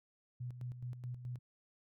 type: tone with tremolo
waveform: sine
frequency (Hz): 123.47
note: B2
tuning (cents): 0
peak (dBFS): -39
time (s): 0.4-1.39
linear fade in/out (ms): 10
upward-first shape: square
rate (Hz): 4.7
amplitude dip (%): 60
effects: none